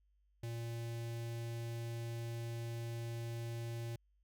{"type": "tone with notch filter", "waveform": "square", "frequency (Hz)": 116.54, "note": "A#2", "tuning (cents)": 0, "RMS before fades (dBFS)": -42, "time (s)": [0.43, 3.96], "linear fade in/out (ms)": 5, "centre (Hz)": 1200, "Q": 1.5, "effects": ["added 50 Hz sine -70 dBFS peak until 4.23 s"]}